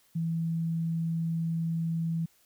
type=tone; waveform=sine; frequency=164.81 Hz; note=E3; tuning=in tune; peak=-27 dBFS; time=0.15-2.26 s; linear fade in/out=10 ms; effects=white hiss -65 dBFS RMS until 2.45 s